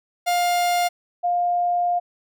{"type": "tone pair in turn", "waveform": ["45% pulse", "sine"], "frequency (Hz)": [705, 705], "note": ["F5", "F5"], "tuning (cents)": [16, 16], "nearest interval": "unison", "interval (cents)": 0, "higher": "neither", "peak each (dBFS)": -18, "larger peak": "neither", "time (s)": [[0.26, 0.89], [1.23, 2]], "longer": "second", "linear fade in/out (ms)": 20, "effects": []}